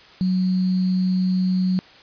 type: tone with sample-and-hold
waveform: sine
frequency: 185 Hz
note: F#3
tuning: in tune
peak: -17 dBFS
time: 0.21-1.79 s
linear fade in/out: 0 ms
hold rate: 4410 Hz
effects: white hiss -47 dBFS RMS until 2.02 s + resampled to 11025 Hz